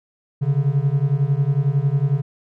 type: beating tone pair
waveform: triangle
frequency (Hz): 134.9 / 145.9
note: C#3 / D3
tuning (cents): -47 / -11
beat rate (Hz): 11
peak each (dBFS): -17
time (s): 0.41-2.22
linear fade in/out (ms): 20
effects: none